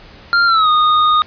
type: tone with pitch glide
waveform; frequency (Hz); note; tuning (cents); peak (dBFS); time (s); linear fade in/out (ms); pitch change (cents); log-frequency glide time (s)
square; 1393 to 1233.9; F6 to D#6; -5 to -15; -10; 0.33-1.22; 0; -210; 0.46-0.69
effects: pink hiss -40 dBFS RMS until 1.26 s + resampled to 11025 Hz